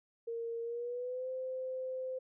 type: tone with pitch glide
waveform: sine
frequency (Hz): 462.9 to 516.6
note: A#4 to C5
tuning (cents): -12 to -22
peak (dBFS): -36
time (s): 0.27-2.19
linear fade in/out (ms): 10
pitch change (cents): +190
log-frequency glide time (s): 0.62-1.29
effects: none